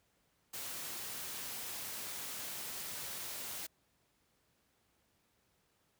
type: noise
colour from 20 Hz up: white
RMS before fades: -43 dBFS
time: 0.53-3.67 s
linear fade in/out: 10 ms
effects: pink hiss -75 dBFS RMS until 5.99 s + high-pass 60 Hz 12 dB/octave